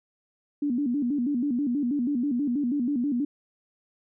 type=tone with vibrato; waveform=sine; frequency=264.4 Hz; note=C4; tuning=18 cents sharp; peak=-23 dBFS; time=0.62-3.25 s; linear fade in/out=5 ms; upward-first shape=square; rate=6.2 Hz; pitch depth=160 cents each way; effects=none